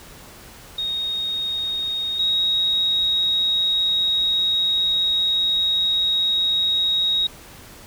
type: tone pair in turn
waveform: sine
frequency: 3729 / 3781 Hz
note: A#7 / A#7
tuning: 0 / +24 cents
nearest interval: unison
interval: 24 cents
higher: second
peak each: -22 / -17 dBFS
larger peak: second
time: 0.78-2.19 / 2.19-7.27 s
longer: second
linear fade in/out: 5 ms
effects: pink hiss -43 dBFS RMS until 7.86 s